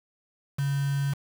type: tone with quantisation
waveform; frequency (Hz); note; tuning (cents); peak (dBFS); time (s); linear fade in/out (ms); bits
sine; 140; C#3; +18; -24; 0.58-1.14; 10; 6
effects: none